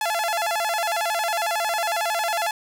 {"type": "tone with vibrato", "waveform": "sawtooth", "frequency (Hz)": 764, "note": "G5", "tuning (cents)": -45, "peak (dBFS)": -18, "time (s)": [0.01, 2.51], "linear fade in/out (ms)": 2, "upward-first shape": "square", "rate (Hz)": 11, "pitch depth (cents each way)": 200, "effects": []}